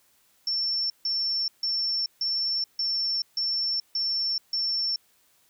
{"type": "tone bursts", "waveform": "sine", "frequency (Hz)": 5410, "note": "E8", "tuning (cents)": 44, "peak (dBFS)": -24, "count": 8, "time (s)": [0.47, 4.96], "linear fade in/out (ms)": 2, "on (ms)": 430, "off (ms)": 150, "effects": ["white hiss -64 dBFS RMS until 5.49 s"]}